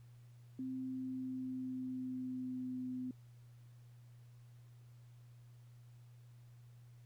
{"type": "tone with pitch glide", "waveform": "sine", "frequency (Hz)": [259.8, 254], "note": ["C4", "B3"], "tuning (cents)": [-12, 49], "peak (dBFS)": -39, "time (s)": [0.59, 3.11], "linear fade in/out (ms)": 2, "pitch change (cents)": -39, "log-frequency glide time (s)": [0.79, 2.93], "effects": ["added 120 Hz sine -56 dBFS peak until 7.05 s", "pink hiss -74 dBFS RMS until 7.05 s"]}